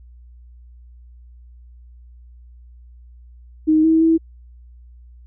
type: tone with pitch steps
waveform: sine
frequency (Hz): 312.1 / 321.7 / 325.6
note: D#4 / E4 / E4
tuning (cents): +5 / -42 / -21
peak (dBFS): -11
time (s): 3.67-4.18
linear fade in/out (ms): 20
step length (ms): 170
effects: added 60 Hz sine -41 dBFS peak until 5.26 s